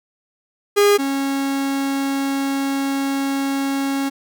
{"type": "tone pair in turn", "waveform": "45% pulse", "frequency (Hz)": [408.5, 274.5], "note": ["G#4", "C#4"], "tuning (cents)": [-29, -17], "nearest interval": "perfect fifth", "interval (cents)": 688, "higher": "first", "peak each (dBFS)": [-11, -19], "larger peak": "first", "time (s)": [[0.76, 0.98], [0.98, 4.1]], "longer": "second", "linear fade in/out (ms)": 20, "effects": []}